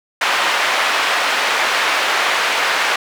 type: band-pass noise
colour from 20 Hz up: white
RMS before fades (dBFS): -17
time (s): 0.21-2.96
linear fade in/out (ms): 5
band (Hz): 660 to 2300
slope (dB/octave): 12
effects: none